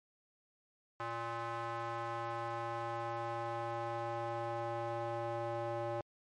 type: tone with band-pass filter sweep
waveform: square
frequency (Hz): 116.54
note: A#2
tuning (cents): 0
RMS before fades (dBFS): -39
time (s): 1-6.01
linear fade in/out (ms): 0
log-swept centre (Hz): 1100 to 670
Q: 1.9
effects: MP3 48 kbps